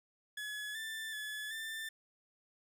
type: tone with pitch steps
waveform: 30% pulse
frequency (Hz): 1699 / 1772 / 1715 / 1781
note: G#6 / A6 / A6 / A6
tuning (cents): +39 / +12 / -45 / +21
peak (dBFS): -37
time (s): 0.37-1.89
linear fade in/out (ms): 5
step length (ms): 380
effects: none